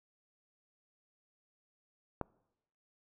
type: click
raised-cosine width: 1 ms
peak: -20 dBFS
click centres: 2.213 s
effects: noise-tail reverb RT60 0.9 s tail -25 dB re dry